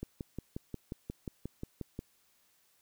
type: click train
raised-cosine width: 3 ms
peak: -25 dBFS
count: 12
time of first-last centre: 0.03-1.991 s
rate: 5.61 Hz
effects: white hiss -70 dBFS RMS until 2.81 s